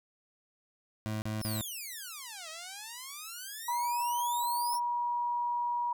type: tone bursts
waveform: 25% pulse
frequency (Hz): 108.1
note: A2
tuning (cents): -30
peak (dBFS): -29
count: 3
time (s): 1.06-1.61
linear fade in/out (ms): 0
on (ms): 160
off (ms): 35
type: exponential two-way sweep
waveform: 5% pulse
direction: down then up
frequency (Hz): 5590 to 622.3 to 5590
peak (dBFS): -30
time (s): 1.4-4.8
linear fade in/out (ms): 50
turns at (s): 2.49
type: tone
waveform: sine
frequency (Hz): 960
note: B5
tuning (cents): -49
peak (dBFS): -29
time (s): 3.68-5.93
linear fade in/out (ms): 5
effects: none